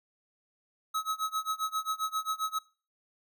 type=tone with tremolo; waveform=square; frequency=1282 Hz; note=E6; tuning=49 cents flat; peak=-28 dBFS; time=0.94-2.59 s; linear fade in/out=10 ms; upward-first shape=sine; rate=7.5 Hz; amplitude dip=95%; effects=noise-tail reverb RT60 0.4 s tail -23 dB re dry